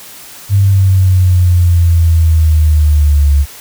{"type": "exponential sweep", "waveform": "sine", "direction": "down", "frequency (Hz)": [100.1, 70.1], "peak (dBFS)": -5, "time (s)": [0.49, 3.46], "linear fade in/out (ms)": 50, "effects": ["white hiss -33 dBFS RMS until 3.6 s"]}